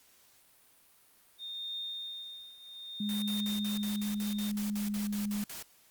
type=tone with tremolo; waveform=sine; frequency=3655 Hz; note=A#7; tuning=35 cents flat; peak=-35 dBFS; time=1.38-4.52 s; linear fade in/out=50 ms; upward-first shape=triangle; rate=0.63 Hz; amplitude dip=85%
type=tone with pitch glide; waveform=sine; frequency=207.7 to 206.4 Hz; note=G#3 to G#3; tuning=0 to -10 cents; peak=-31 dBFS; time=3-5.44 s; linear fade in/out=5 ms; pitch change=-10 cents; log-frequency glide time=4.53-5.05 s
type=noise bursts; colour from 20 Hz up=white; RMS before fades=-43 dBFS; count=14; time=3.09-5.625 s; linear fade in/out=0 ms; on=130 ms; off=55 ms
effects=white hiss -63 dBFS RMS until 5.9 s + Opus 48 kbps